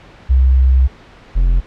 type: tone pair in turn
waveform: sine / triangle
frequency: 65 / 43.38 Hz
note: C2 / F1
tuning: -11 / -11 cents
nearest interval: perfect fifth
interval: 700 cents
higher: first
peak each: -7 dBFS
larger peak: neither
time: 0.29-0.88 / 1.35-1.61 s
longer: first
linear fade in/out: 20 ms
effects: pink hiss -41 dBFS RMS until 1.66 s + low-pass 3000 Hz 12 dB/octave